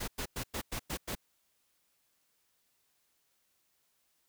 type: noise bursts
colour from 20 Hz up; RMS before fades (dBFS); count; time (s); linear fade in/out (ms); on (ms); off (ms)
pink; -37; 7; 0-1.153; 10; 79; 100
effects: white hiss -75 dBFS RMS until 4.28 s